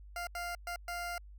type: tone bursts at uneven times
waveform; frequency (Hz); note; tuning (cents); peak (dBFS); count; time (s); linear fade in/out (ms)
20% pulse; 698.5; F5; 0; -32; 4; 0.16-0.27 / 0.35-0.55 / 0.67-0.76 / 0.88-1.18; 2
effects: added 50 Hz sine -49 dBFS peak until 1.38 s